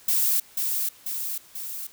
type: noise with echo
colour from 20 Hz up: violet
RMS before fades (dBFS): -22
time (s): 0.08-0.4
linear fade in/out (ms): 5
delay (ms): 490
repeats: 3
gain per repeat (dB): -4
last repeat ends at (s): 1.87
effects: white hiss -52 dBFS RMS until 1.92 s